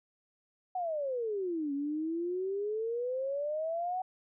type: exponential two-way sweep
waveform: sine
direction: down then up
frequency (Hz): 753 to 277.2 to 753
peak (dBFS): -31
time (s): 0.75-4.02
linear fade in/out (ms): 5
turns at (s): 1.73
effects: none